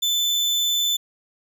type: tone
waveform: 35% pulse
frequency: 3518 Hz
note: A7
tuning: 1 cent flat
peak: -17 dBFS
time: 0.02-0.97 s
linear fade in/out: 10 ms
effects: none